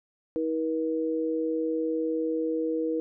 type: tone pair together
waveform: sine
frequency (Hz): 320 / 479.7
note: D#4 / A#4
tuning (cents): +49 / +50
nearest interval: perfect fifth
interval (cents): 701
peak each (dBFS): -28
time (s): 0.36-3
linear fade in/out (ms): 0
effects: none